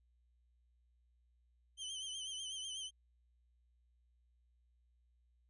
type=tone with vibrato; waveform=sawtooth; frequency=3094 Hz; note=G7; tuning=23 cents flat; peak=-39 dBFS; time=1.77-2.91 s; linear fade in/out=50 ms; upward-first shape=triangle; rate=8.1 Hz; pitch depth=75 cents each way; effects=added 60 Hz sine -70 dBFS peak until 5.49 s + resampled to 24000 Hz